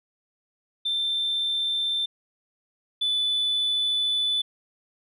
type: tone pair in turn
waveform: sine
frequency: 3562 / 3487 Hz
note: A7 / A7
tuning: +21 / -16 cents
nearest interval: unison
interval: 37 cents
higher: first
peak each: -22 / -20 dBFS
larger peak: second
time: 0.85-2.06 / 3.01-4.42 s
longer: second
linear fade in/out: 10 ms
effects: tanh soft clip ceiling -19 dBFS